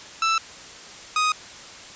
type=tone pair in turn; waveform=sawtooth; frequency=1324 / 1248.7 Hz; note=E6 / D#6; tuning=+7 / +6 cents; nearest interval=minor second; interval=101 cents; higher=first; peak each=-15 dBFS; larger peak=neither; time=0.22-0.38 / 1.16-1.32 s; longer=neither; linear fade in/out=2 ms; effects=white hiss -41 dBFS RMS until 1.95 s + resampled to 16000 Hz